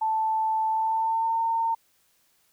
sine tone with pitch glide, 880 to 910.5 Hz, A5 to A#5, 0 to -41 cents, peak -22 dBFS, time 0.01-1.75 s, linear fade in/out 10 ms, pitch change +59 cents, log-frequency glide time 0.69-1.41 s, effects white hiss -66 dBFS RMS until 2.52 s

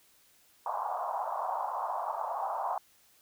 pink band-pass noise, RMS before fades -34 dBFS, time 0.66-2.78 s, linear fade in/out 2 ms, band 670 to 1100 Hz, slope 48 dB/octave, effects white hiss -64 dBFS RMS until 3.21 s

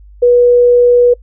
sine tone, 486.4 Hz, B4, 26 cents flat, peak -4 dBFS, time 0.22-1.14 s, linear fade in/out 10 ms, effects noise-tail reverb RT60 0.1 s tail -24 dB re dry + added 50 Hz sine -35 dBFS peak until 1.22 s

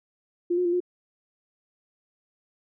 sine tone with pitch steps, 348.7 / 359.6 / 346.5 / 357.6 Hz, F4 / F#4 / F4 / F4, -3 / -49 / -14 / +41 cents, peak -21 dBFS, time 0.5-0.804 s, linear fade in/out 10 ms, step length 76 ms, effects none

